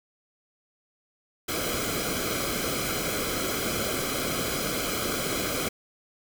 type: noise with comb filter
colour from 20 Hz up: pink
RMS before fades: -29 dBFS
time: 1.48-5.69 s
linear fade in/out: 10 ms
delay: 1.1 ms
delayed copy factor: -0.75
effects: none